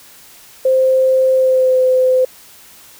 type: tone with pitch glide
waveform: sine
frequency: 522 to 513 Hz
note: C5 to C5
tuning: -4 to -34 cents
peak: -9 dBFS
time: 0.65-2.25 s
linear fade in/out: 5 ms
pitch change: -30 cents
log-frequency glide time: 1.34-1.79 s
effects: white hiss -42 dBFS RMS until 2.99 s